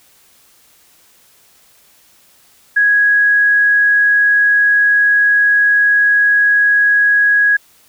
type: tone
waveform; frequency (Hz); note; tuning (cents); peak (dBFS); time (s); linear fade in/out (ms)
sine; 1661.2; G#6; 0; -8; 2.76-7.57; 10
effects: white hiss -50 dBFS RMS until 7.88 s